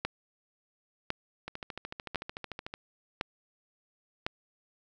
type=two click trains; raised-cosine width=0.3 ms; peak=-14 / -22 dBFS; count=5 / 18; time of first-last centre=0.05-4.265 / 1.48-2.739 s; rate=0.949 / 13.5 Hz; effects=none